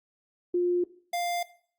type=tone pair in turn; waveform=sine / square; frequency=353.8 / 698.5 Hz; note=F4 / F5; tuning=+23 / 0 cents; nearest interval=octave; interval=1177 cents; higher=second; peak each=-22 / -28 dBFS; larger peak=first; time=0.54-0.84 / 1.13-1.43 s; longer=neither; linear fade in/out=5 ms; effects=noise-tail reverb RT60 0.5 s tail -17 dB re dry + Opus 32 kbps